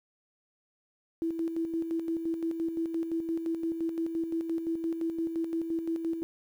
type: tone with tremolo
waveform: sine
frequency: 329.6 Hz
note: E4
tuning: in tune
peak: -27 dBFS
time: 1.22-6.23 s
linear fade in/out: 0 ms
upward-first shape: square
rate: 5.8 Hz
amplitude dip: 50%
effects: 10-bit